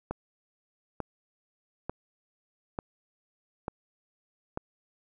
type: click train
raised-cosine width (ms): 1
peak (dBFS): -18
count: 6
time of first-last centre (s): 0.11-4.574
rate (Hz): 1.12
effects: none